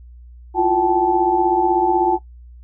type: tone cluster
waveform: sine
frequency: 339.4 / 355.6 / 771 / 867 Hz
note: F4 / F4 / G5 / A5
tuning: -49 / +31 / -29 / -26 cents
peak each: -23 / -18 / -19 / -18 dBFS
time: 0.54-2.19 s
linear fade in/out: 50 ms
effects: noise-tail reverb RT60 0.1 s tail -18 dB re dry + added 60 Hz sine -38 dBFS peak until 2.63 s